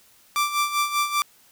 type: tone with tremolo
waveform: sawtooth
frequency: 1174.7 Hz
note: D6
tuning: in tune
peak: -15 dBFS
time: 0.36-1.22 s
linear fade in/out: 0 ms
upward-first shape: sine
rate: 5.1 Hz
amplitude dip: 70%
effects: white hiss -56 dBFS RMS until 1.51 s